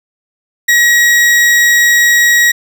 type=tone; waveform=40% pulse; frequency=1905 Hz; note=A#6; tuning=37 cents sharp; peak=-5 dBFS; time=0.68-2.52 s; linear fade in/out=10 ms; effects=none